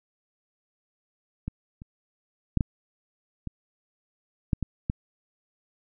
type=clicks; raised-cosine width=5 ms; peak=-18 / -29 / -8 / -11 / -20 / -10 / -15 / -13 dBFS; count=8; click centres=1.48 / 1.819 / 2.573 / 2.608 / 3.473 / 4.532 / 4.627 / 4.899 s; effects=none